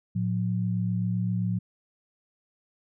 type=tone pair together; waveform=sine; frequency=112.33 / 180 Hz; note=A2 / F#3; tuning=+36 / -47 cents; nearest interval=minor sixth; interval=817 cents; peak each=-27 dBFS; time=0.15-1.59 s; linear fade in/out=10 ms; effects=none